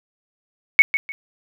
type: tone with echo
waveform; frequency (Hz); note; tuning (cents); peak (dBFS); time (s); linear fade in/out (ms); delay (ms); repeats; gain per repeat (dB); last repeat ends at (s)
sine; 2211; C#7; -5; -4; 0.79-0.82; 0; 150; 2; -12; 1.12
effects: none